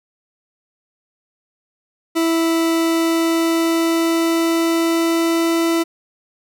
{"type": "tone with pitch glide", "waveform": "40% pulse", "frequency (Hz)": [329.4, 332.5], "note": ["E4", "E4"], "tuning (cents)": [-1, 15], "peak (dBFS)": -14, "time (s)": [2.15, 5.84], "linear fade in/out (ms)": 20, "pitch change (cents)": 16, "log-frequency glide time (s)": [2.71, 5.73], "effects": []}